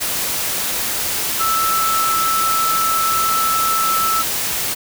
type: tone in noise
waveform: sine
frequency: 1317 Hz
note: E6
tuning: 2 cents flat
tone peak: -16 dBFS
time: 1.39-4.23 s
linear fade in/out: 20 ms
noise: white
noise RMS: -21 dBFS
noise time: 0-4.75 s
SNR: +2 dB
effects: none